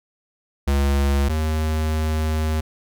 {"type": "tone pair in turn", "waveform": "square", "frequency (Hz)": [70, 78.12], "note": ["C#2", "D#2"], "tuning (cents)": [18, 8], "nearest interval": "major second", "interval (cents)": 190, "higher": "second", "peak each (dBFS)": [-17, -20], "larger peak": "first", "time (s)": [[0.67, 1.29], [1.29, 2.61]], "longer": "second", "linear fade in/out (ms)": 10, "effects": []}